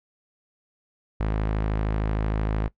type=tone; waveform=sawtooth; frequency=53.1 Hz; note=G#1; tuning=39 cents sharp; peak=-19 dBFS; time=1.2-2.68 s; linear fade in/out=5 ms; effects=noise-tail reverb RT60 0.1 s tail -19 dB re dry + low-pass 2000 Hz 12 dB/octave